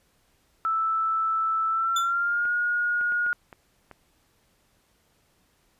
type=tone with pitch glide; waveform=sine; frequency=1318.5 to 1437.8 Hz; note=E6 to F6; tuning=0 to +50 cents; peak=-22 dBFS; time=0.65-3.33 s; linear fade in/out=0 ms; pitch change=+150 cents; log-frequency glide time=1.69-2.52 s
type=tone with exponential decay; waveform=30% pulse; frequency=3517 Hz; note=A7; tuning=1 cent flat; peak=-21 dBFS; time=1.96-2.13 s; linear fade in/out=5 ms; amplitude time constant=36 ms
type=clicks; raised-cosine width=0.5 ms; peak=-28 dBFS; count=6; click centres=2.454 / 3.012 / 3.122 / 3.264 / 3.528 / 3.913 s
effects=pink hiss -66 dBFS RMS until 5.79 s + resampled to 32000 Hz